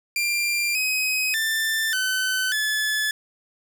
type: tone with pitch steps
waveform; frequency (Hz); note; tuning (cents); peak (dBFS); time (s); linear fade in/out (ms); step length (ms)
sawtooth; 2381 / 2528 / 1778 / 1519 / 1724; D7 / D#7 / A6 / F#6 / A6; +23 / +27 / +18 / +45 / -36; -18; 0.16-3.11; 2; 590
effects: 8-bit